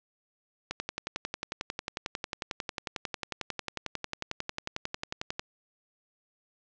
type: click train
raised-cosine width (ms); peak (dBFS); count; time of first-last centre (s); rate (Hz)
0.2; -15; 53; 0.71-5.395; 11.1
effects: low-pass 7000 Hz 12 dB/octave